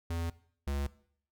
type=tone pair in turn; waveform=square; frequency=83.9 / 70.19 Hz; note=E2 / C#2; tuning=+31 / +22 cents; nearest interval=minor third; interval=309 cents; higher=first; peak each=-33 / -32 dBFS; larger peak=second; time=0.1-0.3 / 0.67-0.87 s; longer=neither; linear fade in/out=5 ms; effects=noise-tail reverb RT60 0.6 s tail -19 dB re dry